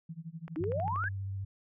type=tone with tremolo; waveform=sine; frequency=163.6 Hz; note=E3; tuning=13 cents flat; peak=-37 dBFS; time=0.09-0.94 s; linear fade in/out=5 ms; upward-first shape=sine; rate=12 Hz; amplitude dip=95%
type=click train; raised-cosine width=0.5 ms; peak=-31 dBFS; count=8; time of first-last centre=0.48-1.04 s; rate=12.5 Hz
type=exponential sweep; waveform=sine; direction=up; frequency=293.7 to 1733 Hz; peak=-31 dBFS; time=0.56-1.09 s; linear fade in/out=10 ms
type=tone with vibrato; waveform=sine; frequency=97.4 Hz; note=G2; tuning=11 cents flat; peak=-34 dBFS; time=0.6-1.45 s; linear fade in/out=10 ms; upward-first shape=sine; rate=15 Hz; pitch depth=20 cents each way
effects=none